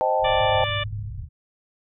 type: chord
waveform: sine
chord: A half-diminished seventh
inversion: first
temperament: equal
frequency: 523.3 / 622.3 / 784 / 880 Hz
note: C5 / Eb5 / G5 / A5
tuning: 0 / 0 / 0 / 0 cents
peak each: -24 dBFS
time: 0.01-0.64 s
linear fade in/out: 0 ms
type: low-pass noise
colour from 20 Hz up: white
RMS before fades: -35 dBFS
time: 0.19-1.29 s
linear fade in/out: 50 ms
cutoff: 130 Hz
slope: 48 dB/octave
type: harmonic tone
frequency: 587.3 Hz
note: D5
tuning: in tune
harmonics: 1 / 2 / 3 / 4 / 5 / 6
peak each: -31 / -31 / -31 / -31 / -31 / -31 dBFS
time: 0.24-0.84 s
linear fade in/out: 10 ms
type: tone with vibrato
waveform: sine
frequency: 103.6 Hz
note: G#2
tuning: 4 cents flat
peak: -29 dBFS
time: 0.41-1.09 s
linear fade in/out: 10 ms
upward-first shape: triangle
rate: 4.5 Hz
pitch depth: 16 cents each way
effects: none